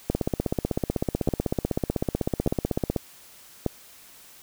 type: two click trains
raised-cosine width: 2 ms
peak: -9 / -10 dBFS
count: 4 / 46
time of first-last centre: 0.1-3.663 / 0.15-2.962 s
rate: 0.842 / 16 Hz
effects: white hiss -50 dBFS RMS until 4.42 s

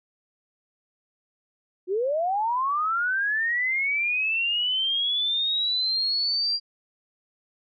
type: linear sweep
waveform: sine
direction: up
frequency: 348.1 to 4784 Hz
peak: -22 dBFS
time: 1.87-6.6 s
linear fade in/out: 50 ms
effects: none

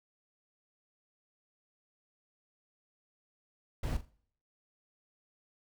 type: noise with echo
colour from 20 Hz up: brown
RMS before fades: -33 dBFS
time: 3.83-3.97 s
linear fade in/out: 5 ms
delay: 42 ms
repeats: 3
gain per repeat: -12 dB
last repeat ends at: 4.096 s
effects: noise-tail reverb RT60 0.6 s tail -23 dB re dry

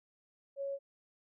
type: tone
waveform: sine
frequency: 554.4 Hz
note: C#5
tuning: in tune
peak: -35 dBFS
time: 0.56-0.79 s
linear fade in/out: 50 ms
effects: none

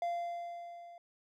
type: tone with level ramp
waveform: triangle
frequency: 691 Hz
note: F5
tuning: 19 cents flat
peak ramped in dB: -29 to -48 dBFS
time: 0.02-0.98 s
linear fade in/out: 2 ms
effects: none

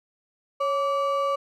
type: ring-modulated tone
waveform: triangle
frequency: 857 Hz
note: A5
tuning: 46 cents flat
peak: -17 dBFS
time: 0.6-1.36 s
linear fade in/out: 10 ms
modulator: 303 Hz
effects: none

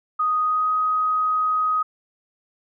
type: tone with pitch glide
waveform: sine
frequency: 1244.5 to 1256.1 Hz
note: D#6 to D#6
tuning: 0 to +16 cents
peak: -18 dBFS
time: 0.19-1.83 s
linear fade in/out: 10 ms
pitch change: +16 cents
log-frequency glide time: 0.42-0.71 s
effects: none

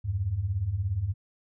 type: beating tone pair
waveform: sine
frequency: 83 / 100 Hz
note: E2 / G2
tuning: +12 / +35 cents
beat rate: 17 Hz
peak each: -32 / -27 dBFS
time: 0.04-1.14 s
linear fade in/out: 20 ms
effects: none

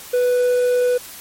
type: tone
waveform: triangle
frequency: 493.9 Hz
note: B4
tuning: in tune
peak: -12 dBFS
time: 0.13-0.98 s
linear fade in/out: 10 ms
effects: white hiss -37 dBFS RMS until 1.2 s + MP3 64 kbps

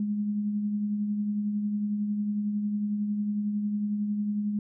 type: tone with tremolo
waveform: sine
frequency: 207.7 Hz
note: G#3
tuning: in tune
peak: -24 dBFS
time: 0-4.59 s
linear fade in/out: 2 ms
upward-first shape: triangle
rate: 11 Hz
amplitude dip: 40%
effects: none

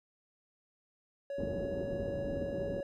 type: tone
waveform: triangle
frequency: 560 Hz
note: C#5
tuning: 18 cents sharp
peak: -34 dBFS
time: 1.3-2.83 s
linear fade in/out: 2 ms
type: low-pass noise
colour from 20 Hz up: white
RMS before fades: -39 dBFS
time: 1.38-2.81 s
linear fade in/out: 5 ms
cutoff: 450 Hz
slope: 24 dB/octave
effects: none

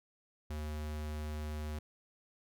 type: tone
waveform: square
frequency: 75.9 Hz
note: D#2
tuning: 42 cents flat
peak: -38 dBFS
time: 0.5-1.79 s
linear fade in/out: 5 ms
effects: none

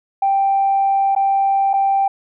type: tone with dropouts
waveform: sine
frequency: 785 Hz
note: G5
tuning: 2 cents sharp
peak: -12 dBFS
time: 0.22-2.08 s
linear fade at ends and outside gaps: 5 ms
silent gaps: 1.151-1.162 / 1.733-1.737 s
effects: tanh soft clip ceiling -8 dBFS

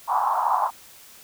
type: band-pass noise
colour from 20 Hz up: pink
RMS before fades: -22 dBFS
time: 0.07-0.71 s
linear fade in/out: 50 ms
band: 810 to 1100 Hz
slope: 48 dB/octave
effects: white hiss -48 dBFS RMS until 1.23 s

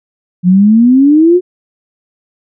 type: exponential sweep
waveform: sine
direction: up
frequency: 174.4 to 370 Hz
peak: -3 dBFS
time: 0.43-1.41 s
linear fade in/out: 50 ms
effects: none

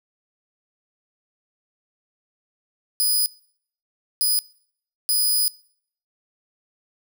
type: tone bursts at uneven times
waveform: 10% pulse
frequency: 4978 Hz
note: D#8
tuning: in tune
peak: -11 dBFS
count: 3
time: 3-3.26 / 4.21-4.39 / 5.09-5.48 s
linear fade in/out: 0 ms
effects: noise-tail reverb RT60 0.6 s tail -23 dB re dry

